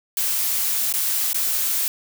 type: noise with dropouts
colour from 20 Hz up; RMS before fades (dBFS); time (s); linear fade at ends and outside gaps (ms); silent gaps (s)
blue; -22; 0.17-1.88; 1; 0.926-0.938 / 1.331-1.345
effects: none